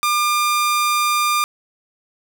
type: tone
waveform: sawtooth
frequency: 1200 Hz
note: D6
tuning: 37 cents sharp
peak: -12 dBFS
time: 0.03-1.44 s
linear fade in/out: 0 ms
effects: none